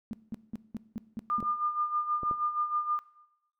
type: tone bursts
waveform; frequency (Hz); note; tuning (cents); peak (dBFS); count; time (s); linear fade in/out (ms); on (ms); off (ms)
sine; 221.8; A3; +14; -32; 7; 0.11-1.404; 0; 22; 190
type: tone with tremolo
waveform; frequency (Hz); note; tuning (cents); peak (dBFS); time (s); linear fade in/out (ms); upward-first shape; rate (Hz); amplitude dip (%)
sine; 1207; D6; +47; -25; 1.3-2.99; 0; sine; 6.3; 65
type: clicks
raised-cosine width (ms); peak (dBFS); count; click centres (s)
2; -26; 3; 1.427 / 2.233 / 2.312
effects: noise-tail reverb RT60 0.9 s tail -18 dB re dry